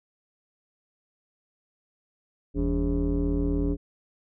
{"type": "tone with frequency modulation", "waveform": "sine", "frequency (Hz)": 165, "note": "E3", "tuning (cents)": 2, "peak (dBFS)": -21, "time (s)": [2.54, 3.77], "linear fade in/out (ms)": 50, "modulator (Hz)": 122, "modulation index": 1.8, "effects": ["tanh soft clip ceiling -19 dBFS"]}